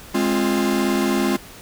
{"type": "chord", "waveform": "45% pulse", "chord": "F minor", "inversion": "first", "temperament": "equal with one note detuned", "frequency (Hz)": [207.7, 265.3, 349.2], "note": ["Ab3", "C4", "F4"], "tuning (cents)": [0, 24, 0], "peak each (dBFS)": -22, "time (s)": [0.14, 1.37], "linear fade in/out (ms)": 10, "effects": ["pink hiss -41 dBFS RMS until 1.61 s"]}